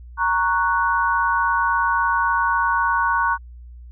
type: chord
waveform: sine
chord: F# major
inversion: first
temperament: equal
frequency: 932.3 / 1108.7 / 1480 Hz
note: A#5 / C#6 / F#6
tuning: 0 / 0 / 0 cents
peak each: -21 dBFS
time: 0.17-3.38 s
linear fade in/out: 50 ms
effects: added 60 Hz sine -37 dBFS peak until 3.91 s

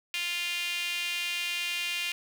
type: tone with high-pass filter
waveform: sawtooth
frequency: 349.2 Hz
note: F4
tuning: in tune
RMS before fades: -32 dBFS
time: 0.14-2.12 s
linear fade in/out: 0 ms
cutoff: 2600 Hz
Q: 4.4
effects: none

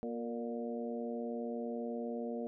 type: harmonic tone with a mistuned harmonic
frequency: 118.7 Hz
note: A#2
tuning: 32 cents sharp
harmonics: 2 / 3 / 4 / 5 / 6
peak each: -39 / -47 / -41 / -45 / -49 dBFS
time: 0.03-2.47 s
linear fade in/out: 0 ms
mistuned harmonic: 4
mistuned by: -34 cents
effects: none

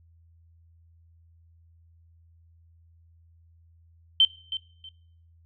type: tone with echo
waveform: sine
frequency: 3100 Hz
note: G7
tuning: 20 cents flat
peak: -14 dBFS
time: 4.2-4.25 s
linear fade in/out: 2 ms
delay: 320 ms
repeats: 2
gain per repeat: -13 dB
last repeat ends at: 4.89 s
effects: noise-tail reverb RT60 0.6 s tail -20 dB re dry + added 83 Hz sine -55 dBFS peak until 5.45 s

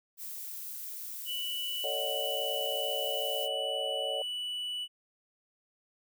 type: noise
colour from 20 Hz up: violet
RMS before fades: -41 dBFS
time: 0.17-3.49 s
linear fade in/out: 50 ms
type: tone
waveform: triangle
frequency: 2960 Hz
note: F#7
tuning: in tune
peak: -32 dBFS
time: 1.25-4.88 s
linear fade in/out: 50 ms
type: chord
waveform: sine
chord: D# half-diminished seventh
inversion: second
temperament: just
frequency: 448 / 560 / 622.3 / 746.7 Hz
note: A4 / C#5 / D#5 / F#5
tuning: +31 / +18 / 0 / +16 cents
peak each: -41 / -36 / -38 / -41 dBFS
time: 1.84-4.22 s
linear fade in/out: 2 ms
effects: none

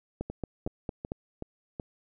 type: two click trains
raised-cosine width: 2 ms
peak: -19 / -22 dBFS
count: 5 / 5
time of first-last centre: 0.21-1.119 / 0.3-1.798 s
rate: 4.4 / 2.67 Hz
effects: none

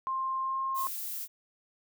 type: tone with pitch glide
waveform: sine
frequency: 1056 to 1065.8 Hz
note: C6 to C6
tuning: +16 to +32 cents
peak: -29 dBFS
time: 0.07-0.87 s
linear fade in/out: 0 ms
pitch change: +16 cents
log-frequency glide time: 0.4-0.59 s
type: noise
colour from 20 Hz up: violet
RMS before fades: -37 dBFS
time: 0.74-1.28 s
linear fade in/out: 50 ms
effects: none

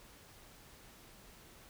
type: silence
effects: pink hiss -58 dBFS RMS until 1.69 s

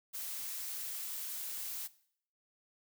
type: noise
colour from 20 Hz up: blue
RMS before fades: -41 dBFS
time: 0.13-1.88 s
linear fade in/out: 20 ms
effects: noise-tail reverb RT60 0.6 s tail -18 dB re dry

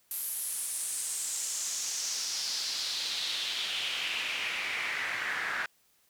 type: noise with band-pass filter sweep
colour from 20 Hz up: pink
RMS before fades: -34 dBFS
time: 0.11-5.66 s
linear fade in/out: 2 ms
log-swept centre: 12000 to 1600 Hz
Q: 3.2
effects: white hiss -68 dBFS RMS until 6.09 s

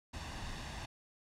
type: noise with comb filter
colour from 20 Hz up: pink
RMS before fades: -43 dBFS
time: 0.13-0.86 s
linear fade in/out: 10 ms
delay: 1.1 ms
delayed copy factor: +0.55
effects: low-pass 6000 Hz 12 dB/octave

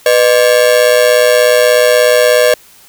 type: ring-modulated tone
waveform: 45% pulse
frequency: 554.4 Hz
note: C#5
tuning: in tune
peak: -3 dBFS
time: 0.06-2.54 s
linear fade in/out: 0 ms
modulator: 58.3 Hz
effects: white hiss -42 dBFS RMS until 2.88 s

